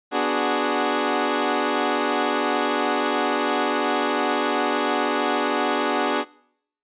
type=chord; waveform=15% pulse; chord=G# half-diminished seventh; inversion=first; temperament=equal with one note detuned; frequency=246.9 / 293.7 / 368.9 / 415.3 Hz; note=B3 / D4 / F#4 / G#4; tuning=0 / 0 / -5 / 0 cents; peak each=-21 / -18 / -20 / -19 dBFS; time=0.11-6.25 s; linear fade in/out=50 ms; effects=noise-tail reverb RT60 0.7 s tail -23 dB re dry + resampled to 8000 Hz